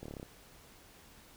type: slowing click train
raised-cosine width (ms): 2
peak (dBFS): -30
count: 8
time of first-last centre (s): 0.03-0.229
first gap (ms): 26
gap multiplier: 1.03
effects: pink hiss -58 dBFS RMS until 1.36 s